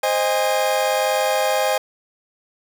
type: chord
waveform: 40% pulse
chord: Ab major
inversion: first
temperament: equal with one note detuned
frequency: 523.3 / 622.3 / 815.9 Hz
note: C5 / Eb5 / Ab5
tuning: 0 / 0 / -31 cents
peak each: -21 dBFS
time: 0.03-1.78 s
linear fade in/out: 5 ms
effects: none